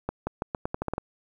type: accelerating click train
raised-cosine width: 1 ms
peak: -14 dBFS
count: 10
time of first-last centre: 0.09-0.981 s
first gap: 180 ms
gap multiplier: 0.84
effects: 9-bit